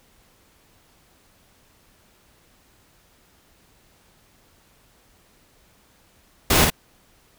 pink noise with echo, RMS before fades -17 dBFS, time 6.5-6.65 s, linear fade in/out 5 ms, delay 52 ms, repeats 1, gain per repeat -3 dB, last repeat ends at 6.702 s, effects pink hiss -58 dBFS RMS until 7.38 s

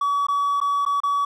triangle tone with dropouts, 1137 Hz, C#6, 44 cents sharp, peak -16 dBFS, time 0.01-1.25 s, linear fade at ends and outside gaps 5 ms, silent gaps 0.268-0.284 / 0.603-0.613 / 0.852-0.862 / 1.003-1.034 s, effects tanh soft clip ceiling -13 dBFS

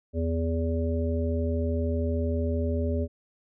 harmonic tone, 82.41 Hz, E2, in tune, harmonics 1 / 3 / 5 / 7, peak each -26 / -31 / -33 / -34 dBFS, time 0.13-3.08 s, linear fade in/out 50 ms, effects none

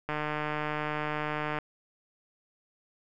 click train, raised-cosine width 0.5 ms, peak -17 dBFS, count 227, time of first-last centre 0.09-1.587 s, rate 151 Hz, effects none

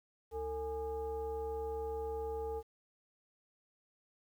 sine tone with frequency modulation, 450 Hz, A4, 39 cents sharp, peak -36 dBFS, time 0.31-2.63 s, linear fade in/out 50 ms, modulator 381 Hz, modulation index 0.8, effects 11-bit

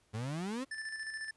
35% pulse exponential sweep, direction up, 103.83 to 277.2 Hz, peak -34 dBFS, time 0.13-0.65 s, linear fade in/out 20 ms
square tone with tremolo, 1760 Hz, A6, in tune, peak -38 dBFS, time 0.71-1.31 s, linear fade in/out 5 ms, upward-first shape square, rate 14 Hz, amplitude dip 45%
effects pink hiss -71 dBFS RMS until 1.36 s + resampled to 24000 Hz

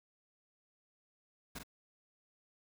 pink noise with echo, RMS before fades -43 dBFS, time 1.55-1.59 s, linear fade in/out 10 ms, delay 44 ms, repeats 1, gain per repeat -5 dB, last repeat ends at 1.634 s, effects none

